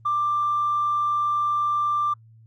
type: tone with tanh clipping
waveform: triangle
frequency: 1182 Hz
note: D6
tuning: 11 cents sharp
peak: -20 dBFS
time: 0.05-2.14 s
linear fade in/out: 10 ms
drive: 4 dB
effects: added 112 Hz sine -48 dBFS peak until 2.46 s + Opus 32 kbps